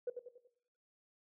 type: tone with echo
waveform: sine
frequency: 491 Hz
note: B4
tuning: 10 cents flat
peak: -33 dBFS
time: 0.07-0.1 s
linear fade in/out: 5 ms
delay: 94 ms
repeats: 4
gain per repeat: -7 dB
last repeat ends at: 0.476 s
effects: noise-tail reverb RT60 0.7 s tail -17 dB re dry + tanh soft clip ceiling -30 dBFS